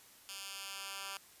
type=tone with high-pass filter sweep; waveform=10% pulse; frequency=196 Hz; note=G3; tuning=in tune; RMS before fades=-45 dBFS; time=0.29-1.17 s; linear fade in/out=0 ms; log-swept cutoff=3100 to 1600 Hz; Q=0.86; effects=white hiss -60 dBFS RMS until 1.4 s + resampled to 32000 Hz